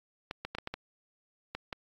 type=clicks; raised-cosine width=0.3 ms; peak=-20 dBFS; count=8; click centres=0.311 / 0.45 / 0.55 / 0.585 / 0.674 / 0.74 / 1.55 / 1.728 s; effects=AAC 64 kbps